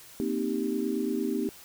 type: chord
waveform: sine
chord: C minor seventh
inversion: third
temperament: equal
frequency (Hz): 233.1 / 261.6 / 311.1 / 392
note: Bb3 / C4 / Eb4 / G4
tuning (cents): 0 / 0 / 0 / 0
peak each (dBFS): -32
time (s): 0.2-1.49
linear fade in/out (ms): 0
effects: white hiss -50 dBFS RMS until 1.64 s